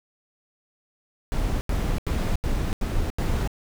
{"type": "noise bursts", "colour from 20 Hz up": "brown", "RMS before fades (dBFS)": -24, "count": 6, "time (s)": [1.32, 3.475], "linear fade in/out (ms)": 0, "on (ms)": 290, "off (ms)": 83, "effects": []}